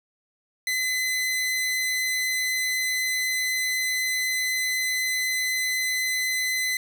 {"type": "tone", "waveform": "sawtooth", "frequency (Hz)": 2026, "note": "B6", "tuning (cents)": 44, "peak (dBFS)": -20, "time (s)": [0.67, 6.77], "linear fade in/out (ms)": 2, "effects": []}